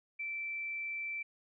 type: tone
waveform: sine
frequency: 2333 Hz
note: D7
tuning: 12 cents flat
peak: -36 dBFS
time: 0.19-1.23 s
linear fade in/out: 10 ms
effects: none